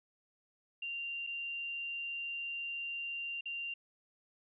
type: tone with dropouts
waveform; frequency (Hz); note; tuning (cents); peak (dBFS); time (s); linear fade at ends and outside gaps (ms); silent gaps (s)
sine; 2777; F7; -10; -37; 0.82-3.74; 5; 1.267-1.271 / 3.41-3.456
effects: none